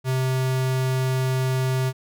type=tone; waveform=square; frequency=130.2 Hz; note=C3; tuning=8 cents flat; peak=-21 dBFS; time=0.04-1.93 s; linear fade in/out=50 ms; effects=none